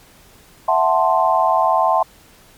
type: chord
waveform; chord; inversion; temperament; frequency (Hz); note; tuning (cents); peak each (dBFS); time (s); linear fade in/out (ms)
sine; F# half-diminished seventh; third; equal; 659.3 / 740 / 880 / 1046.5; E5 / F#5 / A5 / C6; 0 / 0 / 0 / 0; -18; 0.68-2.03; 5
effects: pink hiss -48 dBFS RMS until 2.57 s + MP3 96 kbps